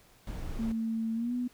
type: noise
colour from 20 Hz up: brown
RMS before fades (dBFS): -37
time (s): 0.27-0.72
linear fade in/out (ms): 2
type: tone with pitch glide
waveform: sine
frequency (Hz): 224.7 to 246.5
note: A3 to B3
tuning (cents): +37 to -3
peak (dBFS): -29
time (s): 0.59-1.48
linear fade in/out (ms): 10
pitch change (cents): +160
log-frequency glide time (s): 1.14-1.34
effects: pink hiss -61 dBFS RMS until 1.53 s